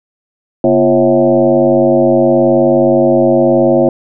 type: tone with frequency modulation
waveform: sine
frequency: 444.6 Hz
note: A4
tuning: 18 cents sharp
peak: -6 dBFS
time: 0.64-3.89 s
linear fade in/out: 2 ms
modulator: 99.1 Hz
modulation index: 2.4
effects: none